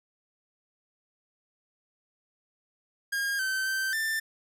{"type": "tone with pitch steps", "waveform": "45% pulse", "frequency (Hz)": [1622, 1542, 1554, 1781], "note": ["G#6", "G6", "G6", "A6"], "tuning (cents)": [-41, -29, -16, 21], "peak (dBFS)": -27, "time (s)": [3.12, 4.2], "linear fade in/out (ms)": 10, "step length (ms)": 270, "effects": []}